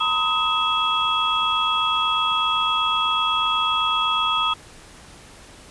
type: tone cluster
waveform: sine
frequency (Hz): 917 / 1005 / 1265 / 2643 / 3318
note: A#5 / B5 / D#6 / E7 / G#7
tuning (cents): -29 / +30 / +28 / +4 / -2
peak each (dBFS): -29 / -30 / -21 / -30 / -23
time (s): 0-4.54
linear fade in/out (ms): 10
effects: pink hiss -45 dBFS RMS until 5.7 s + resampled to 24000 Hz